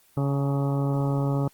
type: harmonic tone with a mistuned harmonic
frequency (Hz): 139.6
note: C#3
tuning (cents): +13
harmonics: 1 / 2 / 3 / 4 / 5 / 6 / 7 / 8 / 9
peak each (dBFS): -23 / -29 / -34 / -34 / -41 / -38 / -44 / -42 / -42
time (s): 0.17-1.48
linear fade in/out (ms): 2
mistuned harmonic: 7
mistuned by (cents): -75
effects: white hiss -59 dBFS RMS until 1.53 s + Opus 24 kbps